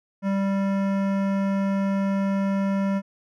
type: tone with hard clipping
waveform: sine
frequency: 196 Hz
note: G3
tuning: in tune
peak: -23 dBFS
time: 0.22-3.02 s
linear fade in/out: 50 ms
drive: 16 dB
effects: none